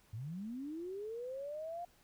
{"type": "linear sweep", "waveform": "sine", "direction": "up", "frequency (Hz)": [99.7, 709], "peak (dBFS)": -40, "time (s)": [0.13, 1.85], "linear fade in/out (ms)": 5, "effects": ["pink hiss -68 dBFS RMS until 2.03 s"]}